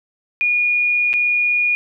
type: tone with dropouts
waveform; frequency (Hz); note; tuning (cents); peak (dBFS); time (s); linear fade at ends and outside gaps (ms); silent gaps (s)
sine; 2441; D#7; -34; -14; 0.41-1.75; 0; 1.131-1.138
effects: none